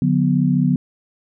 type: chord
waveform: sine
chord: B minor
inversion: first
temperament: equal with one note detuned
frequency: 146.83 / 181.5 / 246.9 Hz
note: D3 / F#3 / B3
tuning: 0 / -33 / 0 cents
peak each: -18 dBFS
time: 0.02-0.76 s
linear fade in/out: 2 ms
effects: none